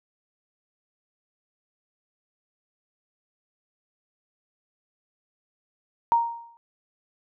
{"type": "tone with exponential decay", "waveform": "sine", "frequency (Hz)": 932.3, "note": "A#5", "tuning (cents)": 0, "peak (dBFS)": -14, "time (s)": [6.12, 6.57], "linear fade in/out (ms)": 0, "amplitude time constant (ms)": 97, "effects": []}